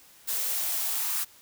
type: noise with high-pass filter sweep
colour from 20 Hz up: blue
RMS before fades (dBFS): -29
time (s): 0.27-1.25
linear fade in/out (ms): 20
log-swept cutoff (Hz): 410 to 1100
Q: 2.4
effects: white hiss -55 dBFS RMS until 1.41 s